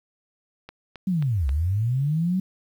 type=click train; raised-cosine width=0.3 ms; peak=-23 dBFS; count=4; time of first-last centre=0.69-1.492 s; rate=3.74 Hz
type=linear two-way sweep; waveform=sine; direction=down then up; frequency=196 to 63.3 to 191.6 Hz; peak=-20 dBFS; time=1.07-2.4 s; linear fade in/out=5 ms; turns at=1.48 s
effects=9-bit